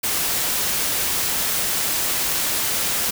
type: noise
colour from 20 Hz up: white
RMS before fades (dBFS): -22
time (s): 0.03-3.11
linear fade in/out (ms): 10
effects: none